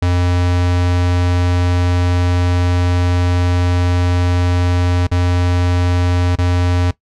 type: tone with dropouts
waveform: square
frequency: 88.8 Hz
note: F2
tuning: 29 cents sharp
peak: -13 dBFS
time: 0.02-6.91 s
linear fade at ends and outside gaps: 5 ms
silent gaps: 5.069-5.114 / 6.356-6.385 s
effects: noise-tail reverb RT60 0.1 s tail -17 dB re dry + low-pass 6000 Hz 12 dB/octave